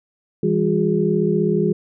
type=tone cluster; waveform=sine; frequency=164.4 / 201 / 360.5 / 415 Hz; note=E3 / G3 / F#4 / G#4; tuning=-4 / +44 / -45 / -1 cents; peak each=-21 dBFS; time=0.43-1.73 s; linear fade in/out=5 ms; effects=none